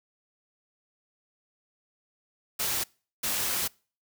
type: noise bursts at uneven times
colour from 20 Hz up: white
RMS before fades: -29 dBFS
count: 2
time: 2.59-2.84 / 3.23-3.68 s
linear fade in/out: 10 ms
effects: noise-tail reverb RT60 0.4 s tail -26 dB re dry